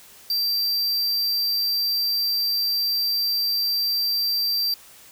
square tone, 4699 Hz, D8, in tune, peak -21 dBFS, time 0.3-4.74 s, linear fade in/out 2 ms, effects white hiss -48 dBFS RMS until 5.11 s

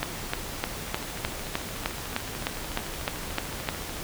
two click trains, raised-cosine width 0.3 ms, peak -21 / -9 dBFS, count 43 / 13, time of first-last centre 0.88-3.968 / 0.03-3.689 s, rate 13.6 / 3.28 Hz, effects pink hiss -36 dBFS RMS until 4.03 s

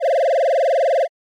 triangle tone with vibrato, 601 Hz, D5, 40 cents sharp, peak -11 dBFS, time 0-1.08 s, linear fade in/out 50 ms, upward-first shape sine, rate 20 Hz, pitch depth 270 cents each way, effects MP3 64 kbps

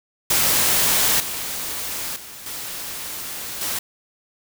white noise with level steps, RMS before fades -18 / -28 / -38 / -31 / -25 dBFS, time 0.3-3.79 s, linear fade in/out 5 ms, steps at 1.2 / 2.16 / 2.46 / 3.61 s, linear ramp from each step 2 ms, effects none

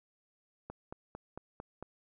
click train, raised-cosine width 1 ms, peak -28 dBFS, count 6, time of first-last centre 0.7-1.826 s, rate 4.44 Hz, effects none

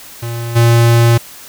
square tone with level steps, 117.1 Hz, A#2, 8 cents sharp, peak -20 / -7 dBFS, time 0.22-1.18 s, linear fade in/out 10 ms, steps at 0.55 s, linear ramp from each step 20 ms, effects white hiss -35 dBFS RMS until 1.48 s

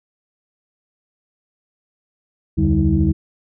sine tone cluster, 71.9 / 85.3 / 147.2 / 197 / 320.9 Hz, D2 / F2 / D3 / G3 / E4, -36 / -40 / +4 / +9 / -46 cents, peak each -19 dBFS, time 2.57-3.13 s, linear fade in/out 20 ms, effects tanh soft clip ceiling -4 dBFS

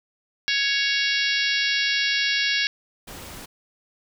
harmonic tone, 556 Hz, C#5, 5 cents sharp, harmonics 3 / 4 / 5 / 6 / 7 / 8 / 9 / 10, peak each -26 / -27 / -28 / -29 / -29 / -30 / -31 / -31 dBFS, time 0.48-2.67 s, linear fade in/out 0 ms
pink noise, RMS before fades -39 dBFS, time 3.07-3.46 s, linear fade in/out 10 ms
effects none

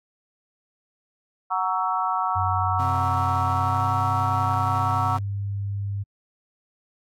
sine chord, F# dominant seventh, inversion none, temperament equal with one note detuned, 740 / 932.3 / 1124.9 / 1318.5 Hz, F#5 / A#5 / C#6 / E6, 0 / 0 / +25 / 0 cents, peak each -27 dBFS, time 1.5-5.18 s, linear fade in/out 20 ms
sine tone with pitch glide, 94 to 100.17 Hz, F#2 to G2, +28 to +38 cents, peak -25 dBFS, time 2.35-6.04 s, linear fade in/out 20 ms, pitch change +110 cents, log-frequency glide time 3.55-3.82 s
30% pulse tone, 130.81 Hz, C3, in tune, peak -28 dBFS, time 2.79-5.19 s, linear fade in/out 5 ms
effects AAC 64 kbps

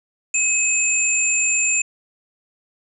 sine tone pair together, 2554 / 7224 Hz, D#7 / A8, +45 / +45 cents, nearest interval octave + tritone, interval 1800 cents, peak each -20 / -18 dBFS, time 0.34-1.82 s, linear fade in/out 5 ms, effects none

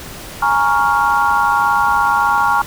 sine chord, Bb minor seventh, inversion third, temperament equal, 830.6 / 932.3 / 1108.7 / 1396.9 Hz, Ab5 / Bb5 / Db6 / F6, 0 / 0 / 0 / 0 cents, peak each -17 dBFS, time 0.42-2.62 s, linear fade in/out 5 ms, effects pink hiss -32 dBFS RMS until 2.66 s

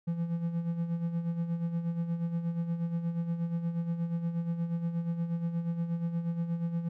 triangle tone with tremolo, 168.8 Hz, E3, 41 cents sharp, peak -25 dBFS, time 0.07-6.89 s, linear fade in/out 10 ms, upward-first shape sine, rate 8.4 Hz, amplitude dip 60%, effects none

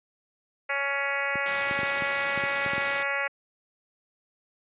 harmonic tone, 279.1 Hz, C#4, 12 cents sharp, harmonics 2 / 3 / 4 / 5 / 6 / 7 / 8 / 9 / 10, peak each -34 / -37 / -37 / -34 / -34 / -31 / -33 / -37 / -43 dBFS, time 0.69-3.28 s, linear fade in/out 10 ms
clicks, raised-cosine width 3 ms, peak -22 dBFS, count 10, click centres 1.356 / 1.711 / 1.79 / 1.832 / 2.022 / 2.376 / 2.437 / 2.662 / 2.734 / 2.78 s
white noise, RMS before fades -32 dBFS, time 1.46-3.03 s, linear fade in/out 2 ms
effects high-pass 100 Hz 12 dB/octave + resampled to 8000 Hz

